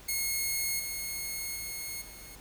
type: tone with level steps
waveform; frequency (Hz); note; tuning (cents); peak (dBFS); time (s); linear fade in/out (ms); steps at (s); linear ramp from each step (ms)
5% pulse; 2168; C#7; -39; -19 / -24 / -26 / -37; 0.08-2.36; 10; 0.79 / 1.55 / 2.01; 10
effects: added 50 Hz sine -53 dBFS peak until 2.4 s + pink hiss -52 dBFS RMS until 2.4 s